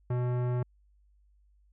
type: tone with tanh clipping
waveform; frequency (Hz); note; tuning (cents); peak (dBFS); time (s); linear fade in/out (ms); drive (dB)
sine; 123.47; B2; 0; -29; 0.1-0.63; 5; 18
effects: added 50 Hz sine -61 dBFS peak until 1.72 s